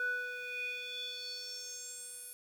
square tone with band-pass filter sweep, 493.9 Hz, B4, in tune, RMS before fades -41 dBFS, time 0-2.33 s, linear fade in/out 0 ms, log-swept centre 1400 to 11000 Hz, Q 5.9, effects 10-bit

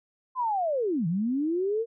sine linear two-way sweep, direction down then up, 1046.5 to 155.9 to 469.4 Hz, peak -24 dBFS, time 0.35-1.86 s, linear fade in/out 50 ms, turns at 1.07 s, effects none

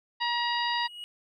harmonic tone, 953 Hz, A#5, 38 cents sharp, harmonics 1 / 2 / 3 / 4 / 5, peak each -29 / -32 / -34 / -35 / -36 dBFS, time 0.2-0.88 s, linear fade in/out 20 ms
triangle tone with exponential growth, 2900 Hz, F#7, 35 cents flat, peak -34 dBFS, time 0.48-1.04 s, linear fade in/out 0 ms, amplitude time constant 120 ms
effects none

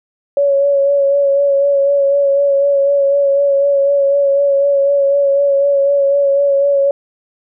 sine tone with vibrato, 560 Hz, C#5, 18 cents sharp, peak -9 dBFS, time 0.37-6.91 s, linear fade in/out 2 ms, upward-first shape sine, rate 4 Hz, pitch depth 23 cents each way, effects none

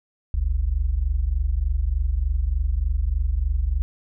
sine tone pair together, 47.06 / 70.4 Hz, F#1 / C#2, +30 / +27 cents, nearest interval perfect fifth, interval 697 cents, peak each -22 dBFS, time 0.34-3.82 s, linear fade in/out 0 ms, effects none

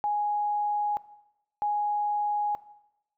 sine tone pair in turn, 830.6 / 830.6 Hz, G#5 / G#5, 0 / 0 cents, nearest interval unison, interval 0 cents, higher neither, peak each -24 dBFS, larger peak neither, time 0.04-0.97 / 1.62-2.55 s, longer neither, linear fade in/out 0 ms, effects noise-tail reverb RT60 0.9 s tail -18 dB re dry

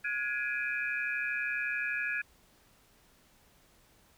sine tone cluster, 1441 / 1674 / 2374 / 2506 Hz, F#6 / G#6 / D7 / D#7, -46 / +13 / +18 / +12 cents, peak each -38 / -33 / -39 / -38 dBFS, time 0.04-2.22 s, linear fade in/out 10 ms, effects pink hiss -64 dBFS RMS until 4.17 s

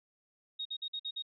sine tone bursts, 3744 Hz, A#7, 7 cents sharp, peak -35 dBFS, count 6, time 0.59-1.224 s, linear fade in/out 10 ms, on 64 ms, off 50 ms, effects none

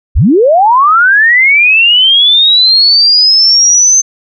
sine linear sweep, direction up, 30.65 to 6272 Hz, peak -3 dBFS, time 0.15-4.02 s, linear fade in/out 20 ms, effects none

